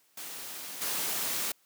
white noise with level steps, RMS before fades -41 / -32 dBFS, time 0.17-1.52 s, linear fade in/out 5 ms, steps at 0.81 s, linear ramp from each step 10 ms, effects white hiss -67 dBFS RMS until 1.65 s + high-pass 150 Hz 12 dB/octave

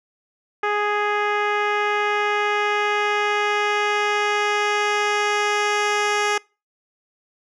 10% pulse tone with low-pass filter sweep, 415.3 Hz, G#4, in tune, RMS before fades -21 dBFS, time 0.63-6.38 s, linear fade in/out 5 ms, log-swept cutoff 1900 to 6700 Hz, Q 0.82, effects noise-tail reverb RT60 0.3 s tail -25 dB re dry

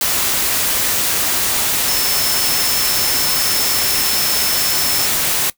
sine tone in noise, 5290 Hz, E8, 5 cents sharp, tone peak -21 dBFS, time 1.88-5.06 s, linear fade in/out 2 ms, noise white, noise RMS -17 dBFS, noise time 0.01-5.5 s, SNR -7 dB, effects noise-tail reverb RT60 0.1 s tail -19 dB re dry

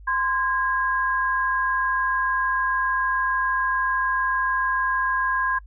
sine tone pair together, 1038 / 1635.2 Hz, C6 / G#6, -14 / -27 cents, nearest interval minor sixth, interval 787 cents, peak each -23 dBFS, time 0.07-5.59 s, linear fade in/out 10 ms, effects noise-tail reverb RT60 0.1 s tail -26 dB re dry + added 50 Hz sine -41 dBFS peak until 5.66 s

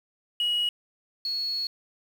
sine tone pair in turn, 2904 / 4351 Hz, F#7 / C#8, -33 / -33 cents, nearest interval perfect fifth, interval 700 cents, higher second, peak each -21 / -26 dBFS, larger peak first, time 0.4-0.69 / 1.25-1.67 s, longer second, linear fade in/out 2 ms, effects tanh soft clip ceiling -21 dBFS + 8-bit

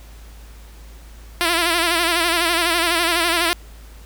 5% pulse tone with vibrato, 339.3 Hz, F4, 50 cents flat, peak -5 dBFS, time 1.41-3.53 s, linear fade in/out 0 ms, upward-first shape sine, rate 12 Hz, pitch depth 75 cents each way, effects added 54 Hz sine -38 dBFS peak until 4.05 s + pink hiss -48 dBFS RMS until 4.05 s

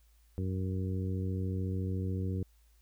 harmonic tone, 93.9 Hz, F#2, 26 cents sharp, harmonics 1 / 2 / 3 / 4 / 5, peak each -32 / -38 / -42 / -44 / -46 dBFS, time 0.38-2.43 s, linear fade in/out 0 ms, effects added 55 Hz sine -61 dBFS peak until 2.81 s + white hiss -72 dBFS RMS until 2.81 s

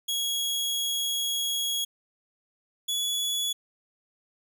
sawtooth tone pair in turn, 3322 / 3402 Hz, G#7 / G#7, 0 / +41 cents, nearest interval unison, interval 41 cents, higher second, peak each -23 dBFS, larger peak neither, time 0.08-1.85 / 2.88-3.53 s, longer first, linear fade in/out 10 ms, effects none

